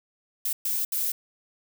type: noise bursts at uneven times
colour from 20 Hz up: violet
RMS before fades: -27 dBFS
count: 3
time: 0.45-0.53 / 0.65-0.85 / 0.92-1.12 s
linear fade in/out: 5 ms
effects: none